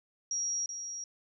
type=tone with echo; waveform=sine; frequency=5670 Hz; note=F8; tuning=25 cents sharp; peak=-30 dBFS; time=0.31-0.66 s; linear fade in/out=2 ms; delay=380 ms; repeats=1; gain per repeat=-7 dB; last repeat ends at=1.04 s; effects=12-bit